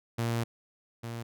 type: tone pair in turn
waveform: sawtooth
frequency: 116.54 / 116.54 Hz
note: A#2 / A#2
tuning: 0 / 0 cents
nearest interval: unison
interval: 0 cents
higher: neither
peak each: -24 / -32 dBFS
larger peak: first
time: 0.18-0.44 / 1.03-1.23 s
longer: first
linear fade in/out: 10 ms
effects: none